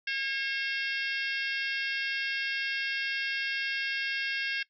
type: harmonic tone with a mistuned harmonic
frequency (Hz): 542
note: C#5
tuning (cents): -39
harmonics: 3 / 4 / 5 / 6 / 7 / 8 / 9 / 10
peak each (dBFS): -33 / -36 / -36 / -40 / -44 / -46 / -43 / -46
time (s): 0.07-4.63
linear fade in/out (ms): 5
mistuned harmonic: 7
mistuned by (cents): -52
effects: noise-tail reverb RT60 0.1 s tail -19 dB re dry